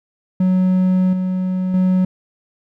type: tone with level steps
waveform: triangle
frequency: 185 Hz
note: F#3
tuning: in tune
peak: -10 / -15 / -10 dBFS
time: 0.4-2.05 s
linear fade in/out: 5 ms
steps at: 1.13 / 1.74 s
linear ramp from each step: 2 ms
effects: none